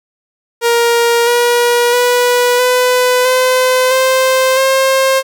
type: tone with pitch steps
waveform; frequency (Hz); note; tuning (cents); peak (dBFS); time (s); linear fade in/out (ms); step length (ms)
sawtooth; 469.9 / 479.8 / 489.9 / 500.1 / 510.7 / 521.4 / 532.3; A#4 / A#4 / B4 / B4 / C5 / C5 / C5; +14 / +50 / -14 / +22 / -42 / -6 / +30; -5; 0.61-5.23; 50; 660
effects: none